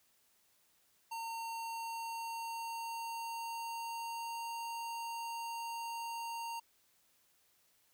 square tone with pitch glide, 914 to 925.2 Hz, A#5 to A#5, -34 to -13 cents, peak -40 dBFS, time 1.11-6.6 s, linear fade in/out 10 ms, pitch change +21 cents, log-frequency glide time 1.57-4.47 s, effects white hiss -72 dBFS RMS until 7.93 s

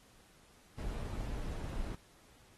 brown noise, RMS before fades -39 dBFS, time 0.78-1.95 s, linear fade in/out 5 ms, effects pink hiss -64 dBFS RMS until 2.57 s + AAC 32 kbps

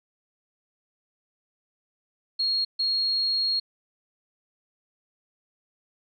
sine tone bursts at uneven times, 4282 Hz, C8, 39 cents sharp, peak -22 dBFS, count 2, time 2.39-2.65 / 2.79-3.6 s, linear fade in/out 10 ms, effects none

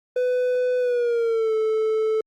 triangle tone with pitch glide, 500 to 437.8 Hz, B4 to A4, +21 to -9 cents, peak -17 dBFS, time 0.16-2.21 s, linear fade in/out 5 ms, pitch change -230 cents, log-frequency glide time 0.79-1.54 s, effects Opus 32 kbps

